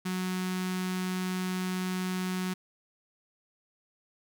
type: tone with notch filter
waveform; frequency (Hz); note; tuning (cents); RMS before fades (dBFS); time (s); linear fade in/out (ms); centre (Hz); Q
sawtooth; 184.3; F#3; -7; -32; 0.05-2.54; 10; 560; 0.85
effects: none